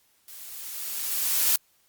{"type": "noise with level ramp", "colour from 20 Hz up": "blue", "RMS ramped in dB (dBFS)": [-44, -20], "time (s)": [0.28, 1.56], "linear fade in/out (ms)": 2, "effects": ["white hiss -65 dBFS RMS until 1.88 s", "Opus 48 kbps"]}